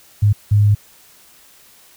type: tone bursts at uneven times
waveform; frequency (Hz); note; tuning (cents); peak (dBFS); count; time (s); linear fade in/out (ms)
sine; 103.5; G#2; -5; -9; 2; 0.22-0.33 / 0.51-0.75; 10
effects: white hiss -48 dBFS RMS until 1.96 s